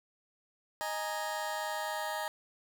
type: chord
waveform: 30% pulse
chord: D# suspended fourth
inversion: none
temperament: just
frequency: 622.3 / 829.7 / 933.4 Hz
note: D#5 / G#5 / A#5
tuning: 0 / -2 / +2 cents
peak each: -36 / -36 / -36 dBFS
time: 0.81-2.28 s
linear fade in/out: 0 ms
effects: none